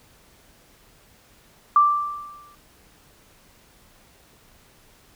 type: tone with exponential decay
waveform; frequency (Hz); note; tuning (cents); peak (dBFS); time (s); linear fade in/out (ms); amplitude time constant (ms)
sine; 1174.7; D6; 0; -10; 1.76-2.55; 2; 170
effects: pink hiss -55 dBFS RMS until 5.15 s